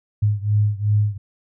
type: beating tone pair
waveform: sine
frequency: 103.6 / 106.3 Hz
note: G#2 / G#2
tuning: -4 / +41 cents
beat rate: 2.7 Hz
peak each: -18 / -20 dBFS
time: 0.22-1.18 s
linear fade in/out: 10 ms
effects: none